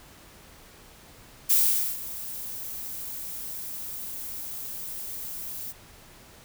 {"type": "noise with ADSR envelope", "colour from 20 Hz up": "violet", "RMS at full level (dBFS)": -19, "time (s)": [1.49, 5.73], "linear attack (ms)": 17, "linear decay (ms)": 460, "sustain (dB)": -17, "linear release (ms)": 27, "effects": ["pink hiss -51 dBFS RMS until 6.44 s"]}